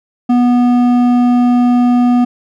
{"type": "tone with hard clipping", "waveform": "triangle", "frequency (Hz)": 244.6, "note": "B3", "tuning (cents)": -16, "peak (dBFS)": -9, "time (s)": [0.29, 2.25], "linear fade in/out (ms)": 10, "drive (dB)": 12, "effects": []}